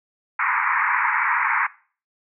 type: band-pass noise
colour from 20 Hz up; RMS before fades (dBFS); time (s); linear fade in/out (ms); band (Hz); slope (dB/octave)
pink; -21; 0.39-1.67; 5; 880 to 2300; 96
effects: noise-tail reverb RT60 0.4 s tail -19 dB re dry